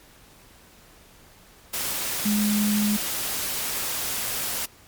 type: tone in noise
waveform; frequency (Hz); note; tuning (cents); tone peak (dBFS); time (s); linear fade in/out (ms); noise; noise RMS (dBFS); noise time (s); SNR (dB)
sine; 209; G#3; +11; -20; 2.25-2.97; 10; white; -28; 1.73-4.66; +5
effects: pink hiss -52 dBFS RMS until 4.87 s + MP3 96 kbps